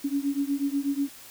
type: beating tone pair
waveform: sine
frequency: 277.2 / 285.4 Hz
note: C#4 / D4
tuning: 0 / -49 cents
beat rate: 8.2 Hz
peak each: -27 / -28 dBFS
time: 0.04-1.09 s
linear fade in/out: 10 ms
effects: white hiss -47 dBFS RMS until 1.3 s